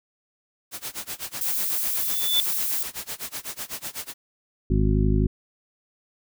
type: noise with tremolo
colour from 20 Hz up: white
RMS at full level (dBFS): -31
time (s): 0.71-4.14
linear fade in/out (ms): 50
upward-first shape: sine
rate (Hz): 8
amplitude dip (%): 95
type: noise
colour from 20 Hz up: violet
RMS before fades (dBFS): -26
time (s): 1.41-2.83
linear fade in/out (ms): 2
type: tone with exponential growth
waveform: sine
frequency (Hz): 3500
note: A7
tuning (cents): -10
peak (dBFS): -16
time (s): 1.94-2.4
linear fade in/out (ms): 0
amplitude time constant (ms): 100
type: harmonic tone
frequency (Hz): 51.91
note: G#1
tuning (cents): 0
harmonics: 1 / 2 / 3 / 4 / 5 / 7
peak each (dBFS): -21 / -24 / -26 / -27 / -28 / -29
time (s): 4.7-5.27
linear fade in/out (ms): 5
effects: none